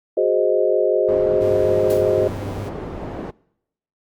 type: chord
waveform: sine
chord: Ab dominant seventh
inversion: third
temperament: equal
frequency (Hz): 370 / 415.3 / 523.3 / 622.3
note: Gb4 / Ab4 / C5 / Eb5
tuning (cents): 0 / 0 / 0 / 0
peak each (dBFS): -20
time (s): 0.17-2.28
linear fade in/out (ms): 5
type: low-pass noise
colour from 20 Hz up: white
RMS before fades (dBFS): -30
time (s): 1.08-3.31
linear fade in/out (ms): 10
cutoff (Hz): 490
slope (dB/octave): 12
type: tone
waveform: 45% pulse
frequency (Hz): 99.2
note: G2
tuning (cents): +21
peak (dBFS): -29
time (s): 1.4-2.7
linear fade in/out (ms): 20
type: noise with exponential decay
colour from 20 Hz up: white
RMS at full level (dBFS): -32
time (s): 1.9-2.14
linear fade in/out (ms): 2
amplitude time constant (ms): 52
effects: noise-tail reverb RT60 0.8 s tail -24 dB re dry + Opus 32 kbps